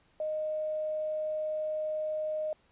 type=tone with quantisation; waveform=sine; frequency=618 Hz; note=D#5; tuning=12 cents flat; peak=-30 dBFS; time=0.2-2.53 s; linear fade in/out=2 ms; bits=9; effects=pink hiss -67 dBFS RMS until 2.71 s + resampled to 8000 Hz